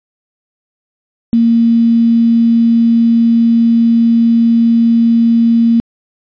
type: tone with quantisation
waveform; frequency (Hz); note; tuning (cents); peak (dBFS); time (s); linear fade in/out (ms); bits
sine; 231.2; A#3; -14; -6; 1.33-5.8; 0; 5
effects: resampled to 11025 Hz